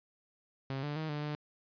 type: tone with pitch steps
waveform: sawtooth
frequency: 134.8 / 147 / 157.2 / 148.2 / 149.2 Hz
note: C#3 / D3 / D#3 / D3 / D3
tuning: -48 / +2 / +18 / +16 / +28 cents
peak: -31 dBFS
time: 0.7-1.35 s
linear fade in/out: 0 ms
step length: 130 ms
effects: resampled to 11025 Hz

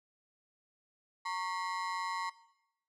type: ring-modulated tone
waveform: 35% pulse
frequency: 1013 Hz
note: B5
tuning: 44 cents sharp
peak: -30 dBFS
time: 1.25-2.3 s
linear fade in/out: 10 ms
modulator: 91.5 Hz
effects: noise-tail reverb RT60 0.8 s tail -17 dB re dry + low-pass 6000 Hz 12 dB/octave

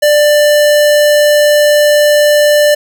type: tone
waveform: square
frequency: 592 Hz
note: D5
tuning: 14 cents sharp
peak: -6 dBFS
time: 0.02-2.75 s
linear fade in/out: 10 ms
effects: none

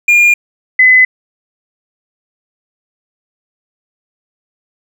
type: tone pair in turn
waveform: triangle / sine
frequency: 2415 / 2020 Hz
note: D7 / B6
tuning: +48 / +39 cents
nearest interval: minor third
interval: 309 cents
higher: first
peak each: -3 dBFS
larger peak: neither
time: 0.08-0.34 / 0.79-1.05 s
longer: neither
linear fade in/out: 5 ms
effects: none

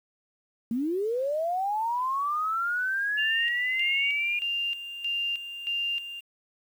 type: linear sweep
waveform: sine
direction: up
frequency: 220 to 2440 Hz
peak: -25 dBFS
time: 0.71-4.39 s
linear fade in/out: 2 ms
type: tone with tremolo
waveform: sine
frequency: 2794 Hz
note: F7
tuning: in tune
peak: -26 dBFS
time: 3.17-6.21 s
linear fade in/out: 20 ms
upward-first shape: square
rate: 1.6 Hz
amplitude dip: 65%
effects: 9-bit

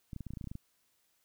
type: clicks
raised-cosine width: 5 ms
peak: -29 dBFS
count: 12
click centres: 0.132 / 0.163 / 0.207 / 0.267 / 0.306 / 0.336 / 0.372 / 0.412 / 0.442 / 0.473 / 0.515 / 0.554 s
effects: white hiss -74 dBFS RMS until 1.24 s

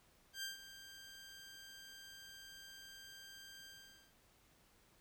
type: tone with ADSR envelope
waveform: 15% pulse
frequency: 1583 Hz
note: G6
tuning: 17 cents sharp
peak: -34 dBFS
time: 0.33-4.14 s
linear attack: 100 ms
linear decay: 140 ms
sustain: -13 dB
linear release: 480 ms
effects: pink hiss -70 dBFS RMS until 5 s

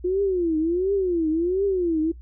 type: tone with vibrato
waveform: sine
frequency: 352.7 Hz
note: F4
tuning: 17 cents sharp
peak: -19 dBFS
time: 0.04-2.12 s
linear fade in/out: 10 ms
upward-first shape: triangle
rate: 1.4 Hz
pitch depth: 240 cents each way
effects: noise-tail reverb RT60 0.1 s tail -18 dB re dry + added 60 Hz sine -39 dBFS peak until 2.21 s

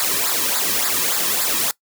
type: noise with flanger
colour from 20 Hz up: white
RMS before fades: -20 dBFS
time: 0-1.71 s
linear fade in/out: 0 ms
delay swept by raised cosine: 0.33 to 1.43 ms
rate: 3.5 Hz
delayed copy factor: -0.8
effects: noise-tail reverb RT60 0.1 s tail -21 dB re dry

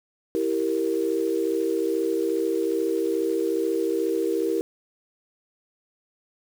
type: chord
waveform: sine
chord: E diminished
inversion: none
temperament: equal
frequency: 329.6 / 392 / 466.2 Hz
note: E4 / G4 / Bb4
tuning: 0 / 0 / 0 cents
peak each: -26 dBFS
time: 0.35-4.61 s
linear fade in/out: 0 ms
effects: 7-bit

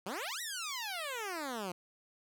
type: exponential two-way sweep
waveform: 10% pulse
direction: up then down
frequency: 171.7 to 1975.5 to 171.7 Hz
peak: -29 dBFS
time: 0.06-1.72 s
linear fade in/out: 5 ms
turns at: 0.41 s
effects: none

